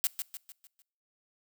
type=noise with echo; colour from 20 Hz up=blue; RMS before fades=-27 dBFS; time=0.04-0.07 s; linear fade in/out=0 ms; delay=150 ms; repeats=5; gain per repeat=-7 dB; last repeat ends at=0.82 s; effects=noise-tail reverb RT60 0.6 s tail -24 dB re dry